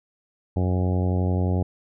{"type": "harmonic tone", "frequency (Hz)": 91.3, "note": "F#2", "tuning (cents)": -23, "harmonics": [1, 2, 3, 4, 5, 6, 7, 8, 9], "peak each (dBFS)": [-21, -27, -31, -33, -35, -37, -38, -39, -40], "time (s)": [0.56, 1.63], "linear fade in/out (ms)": 5, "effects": []}